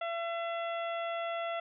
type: harmonic tone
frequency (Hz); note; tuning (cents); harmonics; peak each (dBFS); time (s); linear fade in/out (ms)
675; E5; +41; 1 / 2 / 3 / 4 / 5; -34 / -40 / -44 / -46 / -48; 0.01-1.6; 5
effects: none